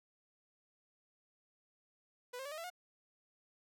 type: tone with pitch steps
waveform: sawtooth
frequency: 493.9 / 532.4 / 573.9 / 618.7 / 666.9 / 718.9 Hz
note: B4 / C5 / D5 / D#5 / E5 / F5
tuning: 0 / +30 / -40 / -10 / +20 / +50 cents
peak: -39 dBFS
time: 2.33-2.702 s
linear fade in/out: 10 ms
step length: 62 ms
effects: none